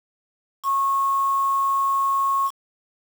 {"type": "tone with quantisation", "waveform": "sine", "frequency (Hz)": 1094, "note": "C#6", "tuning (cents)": -23, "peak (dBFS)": -18, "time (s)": [0.63, 2.51], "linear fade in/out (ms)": 50, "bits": 6, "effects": []}